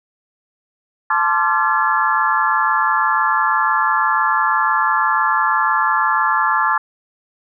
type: tone cluster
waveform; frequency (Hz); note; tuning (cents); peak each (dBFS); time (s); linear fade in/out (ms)
sine; 877 / 1047 / 1173 / 1365 / 1709; A5 / C6 / D6 / F6 / G#6; -6 / +1 / -2 / -40 / +49; -20; 1.1-6.78; 5
effects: none